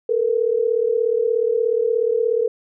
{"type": "tone pair together", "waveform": "sine", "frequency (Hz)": [443.4, 480.2], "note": ["A4", "B4"], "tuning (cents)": [13, -49], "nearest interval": "minor second", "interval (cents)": 138, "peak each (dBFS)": -19, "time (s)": [0.09, 2.48], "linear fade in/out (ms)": 5, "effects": []}